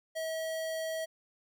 square tone, 643 Hz, E5, 43 cents flat, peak -34 dBFS, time 0.15-1.06 s, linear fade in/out 20 ms, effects none

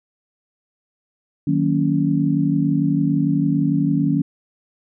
sine chord, D# minor seventh, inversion none, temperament just, 155.56 / 186.68 / 233.3 / 280 Hz, D#3 / F#3 / A#3 / C#4, 0 / +16 / +2 / +18 cents, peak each -20 / -23 / -24 / -19 dBFS, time 1.47-4.22 s, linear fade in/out 5 ms, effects none

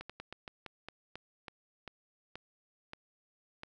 slowing click train, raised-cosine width 0.3 ms, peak -27 dBFS, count 13, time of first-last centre 0.01-3.634 s, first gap 86 ms, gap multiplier 1.21, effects none

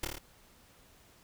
pink noise with echo, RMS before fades -33 dBFS, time 0.03-0.05 s, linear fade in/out 5 ms, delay 27 ms, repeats 5, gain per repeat -2 dB, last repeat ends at 0.185 s, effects pink hiss -61 dBFS RMS until 1.23 s

